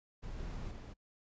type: noise with level steps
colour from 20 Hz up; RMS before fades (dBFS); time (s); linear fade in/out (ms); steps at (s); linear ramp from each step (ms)
brown; -44 / -42 / -46; 0.22-0.94; 20; 0.38 / 0.71; 2
effects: noise-tail reverb RT60 0.1 s tail -25 dB re dry + resampled to 16000 Hz